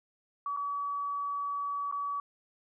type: tone with dropouts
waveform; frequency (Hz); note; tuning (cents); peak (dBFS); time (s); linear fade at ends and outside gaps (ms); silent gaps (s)
sine; 1140; C#6; +48; -31; 0.46-2.2; 2; 0.565-0.571 / 1.914-1.924
effects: none